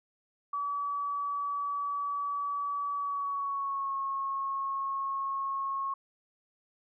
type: tone with pitch glide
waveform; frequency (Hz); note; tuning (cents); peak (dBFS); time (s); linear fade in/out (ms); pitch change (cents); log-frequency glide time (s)
sine; 1144 to 1091.1; D6 to C#6; -46 to -28; -30; 0.53-5.94; 5; -82; 2.94-3.96
effects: none